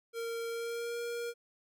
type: tone with pitch glide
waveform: square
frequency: 461.9 to 471.9 Hz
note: A#4 to A#4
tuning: -16 to +21 cents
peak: -36 dBFS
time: 0.13-1.34 s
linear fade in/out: 50 ms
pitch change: +37 cents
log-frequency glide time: 0.48-0.99 s
effects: none